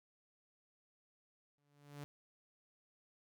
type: tone with exponential growth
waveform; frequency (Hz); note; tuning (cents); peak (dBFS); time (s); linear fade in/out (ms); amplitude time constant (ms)
sawtooth; 144.4; D3; -29; -40; 1.58-2.04; 0; 100
effects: none